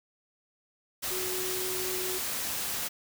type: tone in noise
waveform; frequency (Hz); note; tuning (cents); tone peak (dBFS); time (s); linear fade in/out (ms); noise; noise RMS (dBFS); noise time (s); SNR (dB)
sine; 370; F#4; 0; -35; 1.1-2.19; 20; white; -33; 1.02-2.89; -5
effects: none